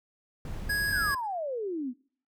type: noise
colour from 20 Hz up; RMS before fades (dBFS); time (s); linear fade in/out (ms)
brown; -37; 0.45-1.15; 2
type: tone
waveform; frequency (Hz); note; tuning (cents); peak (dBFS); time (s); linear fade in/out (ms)
square; 1662; G#6; +1; -27; 0.69-1.15; 10
type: exponential sweep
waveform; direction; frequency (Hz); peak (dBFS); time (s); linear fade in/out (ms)
sine; down; 1800 to 233.6; -30; 0.87-1.94; 50
effects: noise-tail reverb RT60 0.5 s tail -24 dB re dry